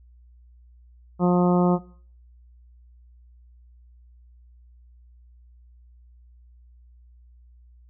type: harmonic tone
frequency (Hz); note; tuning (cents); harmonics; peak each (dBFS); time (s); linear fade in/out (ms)
178; F3; +33; 1 / 2 / 3 / 4 / 5 / 6 / 7; -17 / -23 / -27 / -29 / -31 / -33 / -34; 1.19-1.79; 50
effects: noise-tail reverb RT60 0.5 s tail -19 dB re dry + added 60 Hz sine -49 dBFS peak until 7.89 s